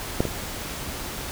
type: clicks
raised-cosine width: 2 ms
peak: -6 / -13 dBFS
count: 2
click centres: 0.205 / 0.253 s
effects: pink hiss -33 dBFS RMS until 1.31 s